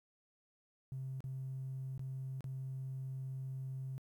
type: tone with dropouts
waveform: triangle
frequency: 132.3 Hz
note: C3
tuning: 20 cents sharp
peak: -36 dBFS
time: 0.92-3.98 s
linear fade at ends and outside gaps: 0 ms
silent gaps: 1.205-1.241 / 1.978-1.994 / 2.407-2.442 s
effects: tanh soft clip ceiling -37 dBFS + 12-bit